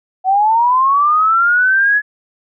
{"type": "linear sweep", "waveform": "sine", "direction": "up", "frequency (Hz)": [740, 1705], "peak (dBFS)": -9, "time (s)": [0.24, 2.02], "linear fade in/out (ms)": 50, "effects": []}